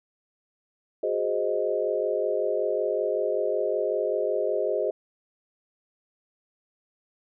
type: chord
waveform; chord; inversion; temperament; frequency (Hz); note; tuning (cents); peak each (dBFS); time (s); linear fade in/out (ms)
sine; Ab dominant seventh; third; equal; 370 / 415.3 / 523.3 / 622.3; Gb4 / Ab4 / C5 / Eb5; 0 / 0 / 0 / 0; -31 / -28 / -29 / -28; 1.03-4.91; 5
effects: none